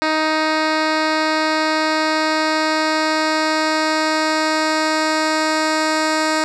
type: tone with low-pass filter sweep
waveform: 10% pulse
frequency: 312.6 Hz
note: D#4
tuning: 8 cents sharp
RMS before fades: -18 dBFS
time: 0.02-6.44 s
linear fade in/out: 0 ms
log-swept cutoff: 4200 to 6900 Hz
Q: 1.3
effects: none